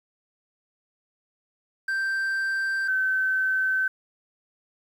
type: tone pair in turn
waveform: triangle / sine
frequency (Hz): 1568 / 1534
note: G6 / G6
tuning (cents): 0 / -38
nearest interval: unison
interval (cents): 38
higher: first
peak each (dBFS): -22 / -21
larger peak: second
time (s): 1.88-2.88 / 2.88-3.88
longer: neither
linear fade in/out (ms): 5
effects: 9-bit